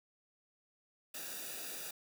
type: noise with comb filter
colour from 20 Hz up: white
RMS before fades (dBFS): -44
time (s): 1.14-1.91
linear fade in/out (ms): 5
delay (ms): 0.94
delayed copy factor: -0.75
effects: none